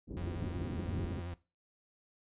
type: low-pass noise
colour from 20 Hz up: white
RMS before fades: -40 dBFS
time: 0.07-1.23 s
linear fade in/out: 50 ms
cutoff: 320 Hz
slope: 24 dB/octave
type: tone with vibrato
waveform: 40% pulse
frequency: 87.1 Hz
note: F2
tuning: 4 cents flat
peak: -38 dBFS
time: 0.17-1.34 s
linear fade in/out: 0 ms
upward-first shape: sine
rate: 11 Hz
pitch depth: 59 cents each way
effects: noise-tail reverb RT60 0.3 s tail -19 dB re dry + resampled to 8000 Hz